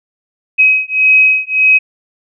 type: beating tone pair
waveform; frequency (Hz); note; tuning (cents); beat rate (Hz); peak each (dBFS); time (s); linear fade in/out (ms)
sine; 2537 / 2538.7; D#7 / D#7; +33 / +34; 1.7; -10; 0.58-1.79; 20
effects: none